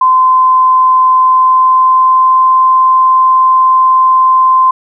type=tone with pitch glide; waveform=sine; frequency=1031 to 1038.2 Hz; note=C6 to C6; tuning=-26 to -14 cents; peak=-4 dBFS; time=0.01-4.71 s; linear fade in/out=5 ms; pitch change=+12 cents; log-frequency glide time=1.16-2.52 s; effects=none